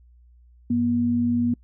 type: tone pair together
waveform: sine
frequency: 100 / 240.2 Hz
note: G2 / B3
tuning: +35 / -48 cents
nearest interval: octave + minor third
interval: 1517 cents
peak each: -30 / -19 dBFS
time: 0.7-1.54 s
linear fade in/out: 5 ms
effects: noise-tail reverb RT60 0.1 s tail -26 dB re dry + added 60 Hz sine -50 dBFS peak until 1.63 s